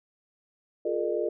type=tone cluster; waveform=sine; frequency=351.9 / 421.2 / 464.8 / 606 Hz; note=F4 / G#4 / A#4 / D#5; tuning=+13 / +24 / -5 / -46 cents; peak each=-31 dBFS; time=0.85-1.29 s; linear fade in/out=5 ms; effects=none